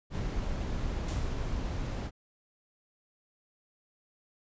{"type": "noise", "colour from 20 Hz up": "brown", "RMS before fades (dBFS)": -33, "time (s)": [0.1, 2.11], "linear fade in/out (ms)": 50}
{"type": "noise with exponential decay", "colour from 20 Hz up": "white", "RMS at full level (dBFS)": -41, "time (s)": [1.08, 1.64], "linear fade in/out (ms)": 5, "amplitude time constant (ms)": 120}
{"effects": ["resampled to 16000 Hz"]}